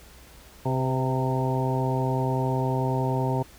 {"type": "harmonic tone with a mistuned harmonic", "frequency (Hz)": 130.81, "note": "C3", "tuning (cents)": 0, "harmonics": [1, 2, 3, 4, 5, 6, 7], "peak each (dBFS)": [-25, -31, -31, -34, -34, -36, -31], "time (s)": [0.65, 3.43], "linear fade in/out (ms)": 10, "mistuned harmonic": 4, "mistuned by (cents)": -33, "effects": ["added 60 Hz sine -51 dBFS peak until 3.58 s", "pink hiss -51 dBFS RMS until 3.58 s"]}